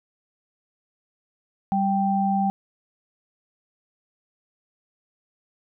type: tone pair together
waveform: sine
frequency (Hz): 196 / 784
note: G3 / G5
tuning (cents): 0 / 0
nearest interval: 2 octaves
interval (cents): 2400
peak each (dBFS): -22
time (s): 1.72-2.5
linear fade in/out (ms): 0
effects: none